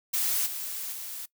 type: noise with level steps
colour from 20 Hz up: blue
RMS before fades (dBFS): -27 / -35 / -38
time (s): 0.13-1.26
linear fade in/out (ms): 10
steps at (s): 0.46 / 0.92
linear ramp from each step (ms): 5
effects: noise-tail reverb RT60 0.1 s tail -21 dB re dry